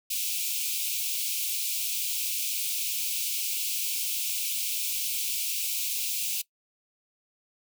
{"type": "high-pass noise", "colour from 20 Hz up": "white", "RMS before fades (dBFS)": -30, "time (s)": [0.1, 6.42], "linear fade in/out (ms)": 10, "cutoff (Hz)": 2300, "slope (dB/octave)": 96, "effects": ["noise-tail reverb RT60 0.1 s tail -20 dB re dry"]}